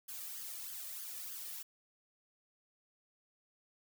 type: noise with flanger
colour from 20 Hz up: blue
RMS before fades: -45 dBFS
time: 0.08-1.63 s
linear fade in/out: 10 ms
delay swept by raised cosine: 0.61 to 1.71 ms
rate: 3.2 Hz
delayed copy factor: +0.7
effects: none